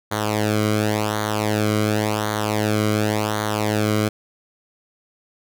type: tone with flanger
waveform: sawtooth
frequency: 106.5 Hz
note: G#2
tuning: 44 cents sharp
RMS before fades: -21 dBFS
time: 0.11-4.09 s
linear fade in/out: 10 ms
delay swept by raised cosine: 0.38 to 1.15 ms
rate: 0.91 Hz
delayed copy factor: -0.75
effects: none